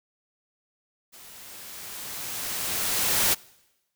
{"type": "noise with level ramp", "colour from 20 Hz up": "white", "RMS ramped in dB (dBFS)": [-48, -21], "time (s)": [1.12, 3.35], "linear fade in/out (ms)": 20, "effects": ["noise-tail reverb RT60 1.0 s tail -24 dB re dry"]}